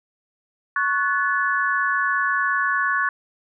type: chord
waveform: sine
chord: F# minor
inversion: second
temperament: equal with one note detuned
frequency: 1108.7 / 1480 / 1722.8 Hz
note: C#6 / F#6 / A6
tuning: 0 / 0 / -37 cents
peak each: -23 dBFS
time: 0.76-3.09 s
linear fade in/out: 2 ms
effects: none